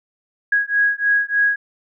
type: beating tone pair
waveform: sine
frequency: 1652 / 1655.3 Hz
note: G#6 / G#6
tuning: -10 / -6 cents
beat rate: 3.3 Hz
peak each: -18 dBFS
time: 0.52-1.56 s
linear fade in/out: 5 ms
effects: none